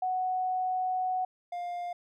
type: tone pair in turn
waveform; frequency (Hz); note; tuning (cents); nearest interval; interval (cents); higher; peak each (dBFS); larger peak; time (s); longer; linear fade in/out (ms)
sine / triangle; 741 / 704.1; F#5 / F5; +2 / +14; minor second; 88; first; -27 / -31; first; 0.02-1.25 / 1.52-1.93; first; 5
effects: none